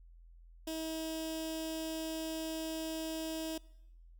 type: tone with notch filter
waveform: 15% pulse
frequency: 320 Hz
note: D#4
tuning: 49 cents sharp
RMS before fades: -39 dBFS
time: 0.67-3.58 s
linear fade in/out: 5 ms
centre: 1200 Hz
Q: 0.57
effects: noise-tail reverb RT60 0.9 s tail -22 dB re dry + added 42 Hz sine -54 dBFS peak until 4.19 s